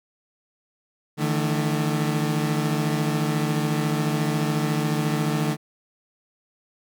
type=chord; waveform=30% pulse; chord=D suspended second; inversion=none; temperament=equal with one note detuned; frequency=150.7 / 164.81 / 220 Hz; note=D3 / E3 / A3; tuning=+45 / 0 / 0 cents; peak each=-21 / -26 / -25 dBFS; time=1.17-5.57 s; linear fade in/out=50 ms; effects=none